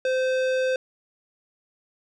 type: tone with tanh clipping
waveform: sine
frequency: 517 Hz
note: C5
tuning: 21 cents flat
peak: -23 dBFS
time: 0.05-0.76 s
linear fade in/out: 2 ms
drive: 17 dB
effects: none